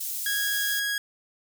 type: high-pass noise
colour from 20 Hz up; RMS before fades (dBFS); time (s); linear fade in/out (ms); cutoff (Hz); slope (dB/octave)
white; -32; 0-0.8; 10; 6300; 12
type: tone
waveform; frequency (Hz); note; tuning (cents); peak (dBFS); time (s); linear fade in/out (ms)
sawtooth; 1651; G#6; -11; -22; 0.26-0.98; 2
effects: none